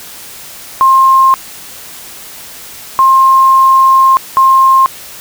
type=tone bursts at uneven times; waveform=sine; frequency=1062 Hz; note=C6; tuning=25 cents sharp; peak=-3 dBFS; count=3; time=0.81-1.34 / 2.99-4.17 / 4.37-4.86 s; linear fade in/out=0 ms; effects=white hiss -30 dBFS RMS until 5.2 s